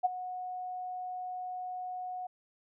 sine tone with ADSR envelope, 732 Hz, F#5, 19 cents flat, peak -21 dBFS, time 0.03-2.27 s, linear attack 23 ms, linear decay 19 ms, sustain -15 dB, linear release 7 ms, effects none

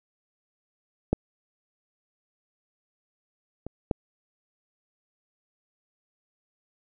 clicks, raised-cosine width 2 ms, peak -8 / -22 / -10 dBFS, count 3, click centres 1.13 / 3.666 / 3.912 s, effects none

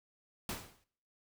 pink noise with exponential decay, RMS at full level -36 dBFS, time 0.49-0.84 s, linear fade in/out 2 ms, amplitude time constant 74 ms, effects noise-tail reverb RT60 0.6 s tail -21 dB re dry

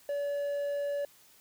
triangle tone, 572 Hz, D5, 46 cents flat, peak -28 dBFS, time 0.09-1.05 s, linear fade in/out 2 ms, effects white hiss -60 dBFS RMS until 1.4 s

